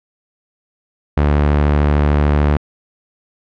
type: tone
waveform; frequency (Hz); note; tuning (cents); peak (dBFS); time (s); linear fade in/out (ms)
sawtooth; 73.42; D2; 0; -7; 1.17-2.57; 5
effects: low-pass 2000 Hz 12 dB/octave